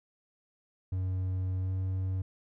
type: tone with pitch glide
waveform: triangle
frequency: 93 to 94.08 Hz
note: F#2 to F#2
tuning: +9 to +29 cents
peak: -27 dBFS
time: 0.92-2.22 s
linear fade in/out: 5 ms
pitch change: +20 cents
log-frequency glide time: 1.59-1.72 s
effects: none